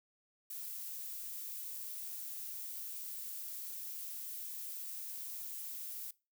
violet noise, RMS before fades -44 dBFS, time 0.5-6.11 s, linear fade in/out 5 ms, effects noise-tail reverb RT60 0.3 s tail -22 dB re dry

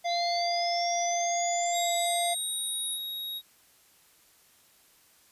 harmonic tone, 693 Hz, F5, 14 cents flat, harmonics 1 / 3 / 5 / 7 / 9, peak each -27 / -37 / -41 / -44 / -46 dBFS, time 0.04-2.35 s, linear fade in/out 20 ms
sine linear sweep, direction up, 3892 to 10000 Hz, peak -32 dBFS, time 0.07-2.99 s, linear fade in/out 50 ms
square tone, 3785 Hz, A#7, 26 cents sharp, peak -34 dBFS, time 1.72-3.42 s, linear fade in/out 50 ms
effects white hiss -61 dBFS RMS until 5.31 s + resampled to 32000 Hz

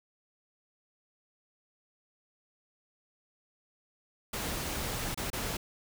pink noise with dropouts, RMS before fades -35 dBFS, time 4.33-5.57 s, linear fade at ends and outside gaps 5 ms, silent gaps 5.146-5.174 / 5.302-5.33 s, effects none

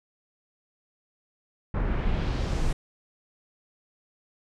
brown noise with low-pass filter sweep, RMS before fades -26 dBFS, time 1.74-2.73 s, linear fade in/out 5 ms, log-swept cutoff 1500 to 9300 Hz, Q 1.3, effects none

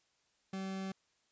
40% pulse tone, 191.6 Hz, G3, 39 cents flat, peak -37 dBFS, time 0.53-0.92 s, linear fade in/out 5 ms, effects white hiss -75 dBFS RMS until 1.31 s + resampled to 16000 Hz

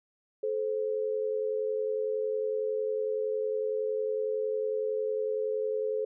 sine tone pair together, 432.4 / 523.3 Hz, A4 / C5, -30 / 0 cents, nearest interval minor third, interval 330 cents, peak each -29 / -33 dBFS, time 0.43-6.05 s, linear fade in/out 5 ms, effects none

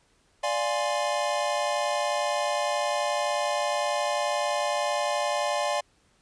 square chord, D half-diminished seventh, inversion none, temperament equal, 587.3 / 698.5 / 830.6 / 1046.5 Hz, D5 / F5 / Ab5 / C6, 0 / 0 / 0 / 0 cents, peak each -29 / -32 / -32 / -33 dBFS, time 0.43-5.81 s, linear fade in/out 10 ms, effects pink hiss -65 dBFS RMS until 6.21 s + resampled to 22050 Hz

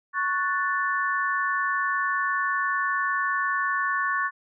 sine chord, F# minor, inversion second, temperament equal, 1108.7 / 1480 / 1760 Hz, C#6 / F#6 / A6, 0 / 0 / 0 cents, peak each -26 / -29 / -27 dBFS, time 0.13-4.31 s, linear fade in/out 50 ms, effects none

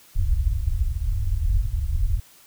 pink low-pass noise, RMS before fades -22 dBFS, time 0.15-2.2 s, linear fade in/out 10 ms, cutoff 100 Hz, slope 48 dB/octave, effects white hiss -52 dBFS RMS until 2.46 s

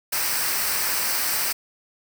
white noise with comb filter, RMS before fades -24 dBFS, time 0.12-1.53 s, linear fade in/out 10 ms, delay 0.29 ms, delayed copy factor -0.55, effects none

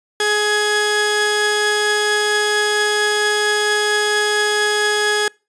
sawtooth tone pair together, 419.7 / 1674.4 Hz, G#4 / G#6, +18 / +14 cents, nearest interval 2 octaves, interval 2396 cents, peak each -14 dBFS, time 0.2-5.28 s, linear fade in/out 2 ms, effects noise-tail reverb RT60 0.3 s tail -26 dB re dry + resampled to 22050 Hz

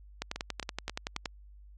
two click trains, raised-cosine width 0.2 ms, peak -19 / -16 dBFS, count 4 / 12, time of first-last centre 0.36-1.164 / 0.22-1.258 s, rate 3.73 / 10.6 Hz, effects added 50 Hz sine -50 dBFS peak until 1.77 s + AAC 32 kbps

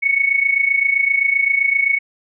sine tone with amplitude modulation, 2217 Hz, C#7, in tune, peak -10 dBFS, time 0.02-1.99 s, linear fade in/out 20 ms, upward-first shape sine, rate 27.7 Hz, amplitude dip 75%, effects none

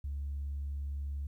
sine tone, 70.7 Hz, C#2, 35 cents sharp, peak -33 dBFS, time 0.04-1.27 s, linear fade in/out 5 ms, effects tanh soft clip ceiling -31 dBFS + 12-bit

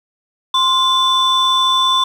sine tone pair together, 1046.5 / 3508 Hz, C6 / A7, 0 / -6 cents, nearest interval octave + major sixth, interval 2094 cents, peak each -12 dBFS, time 0.54-2.04 s, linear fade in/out 5 ms, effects tanh soft clip ceiling -8 dBFS + 7-bit

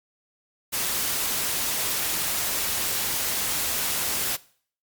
white noise, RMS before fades -26 dBFS, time 0.72-4.37 s, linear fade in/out 20 ms, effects noise-tail reverb RT60 0.5 s tail -20 dB re dry + MP3 96 kbps

